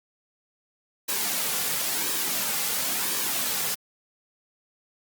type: noise with flanger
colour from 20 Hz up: white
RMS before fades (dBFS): -27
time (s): 1.08-3.75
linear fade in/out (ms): 10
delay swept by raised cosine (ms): 1.4 to 3.2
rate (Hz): 0.97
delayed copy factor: -0.5
effects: high-pass 150 Hz 12 dB/octave + Opus 48 kbps